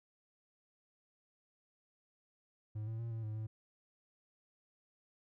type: tone with pitch steps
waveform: triangle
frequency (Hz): 107.3 / 112 / 116 / 112.9 / 107.8 / 109.5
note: A2 / A2 / A#2 / A2 / A2 / A2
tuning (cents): -43 / +31 / -8 / +45 / -35 / -8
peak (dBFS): -36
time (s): 2.75-3.47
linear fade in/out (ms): 10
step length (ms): 120
effects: none